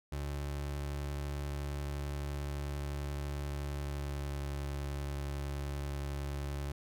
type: tone with pitch glide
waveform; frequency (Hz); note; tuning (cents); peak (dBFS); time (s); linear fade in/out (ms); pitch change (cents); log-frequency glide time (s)
30% pulse; 71.5 to 70.64; D2 to C#2; -46 to +33; -33; 0.12-6.72; 5; -21; 3.67-4.37
effects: none